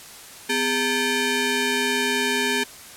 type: ring-modulated tone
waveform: 15% pulse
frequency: 661 Hz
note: E5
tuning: 5 cents sharp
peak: -11 dBFS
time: 0.49-2.64 s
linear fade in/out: 10 ms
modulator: 1070 Hz
effects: white hiss -42 dBFS RMS until 2.96 s + low-pass 12000 Hz 12 dB/octave